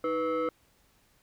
sine tone with frequency modulation, 493.9 Hz, B4, in tune, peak -25 dBFS, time 0.04-0.49 s, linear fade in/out 2 ms, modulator 808 Hz, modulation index 0.99, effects tanh soft clip ceiling -24 dBFS + pink hiss -66 dBFS RMS until 1.22 s

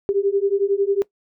sine beating tone pair, 392 / 403 Hz, G4 / G4, 0 / +48 cents, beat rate 11 Hz, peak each -20 dBFS, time 0.09-1.02 s, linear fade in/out 0 ms, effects noise-tail reverb RT60 0.1 s tail -19 dB re dry

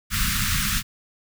pink band-stop noise, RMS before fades -23 dBFS, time 0.1-0.83 s, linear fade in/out 50 ms, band 220 to 1200 Hz, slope 48 dB/octave, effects none

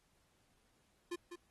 square tone with echo, 349.2 Hz, F4, in tune, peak -39 dBFS, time 1.11-1.16 s, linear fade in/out 10 ms, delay 200 ms, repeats 1, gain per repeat -8 dB, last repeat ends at 1.36 s, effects pink hiss -75 dBFS RMS until 1.5 s + AAC 32 kbps

